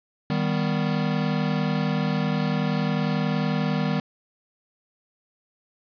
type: chord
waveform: square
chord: Eb augmented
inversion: none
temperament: equal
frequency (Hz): 155.56 / 196 / 246.9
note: Eb3 / G3 / B3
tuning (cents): 0 / 0 / 0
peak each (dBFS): -26 / -27 / -29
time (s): 0.3-4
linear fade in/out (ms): 2
effects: resampled to 11025 Hz + 9-bit